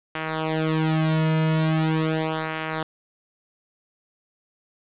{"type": "tone with flanger", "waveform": "sawtooth", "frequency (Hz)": 158.3, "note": "D#3", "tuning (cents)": 30, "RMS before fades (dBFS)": -23, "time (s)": [0.15, 2.83], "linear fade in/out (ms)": 2, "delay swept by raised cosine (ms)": [0.23, 2.63], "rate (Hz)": 0.41, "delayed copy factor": -0.95, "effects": ["resampled to 8000 Hz", "7-bit"]}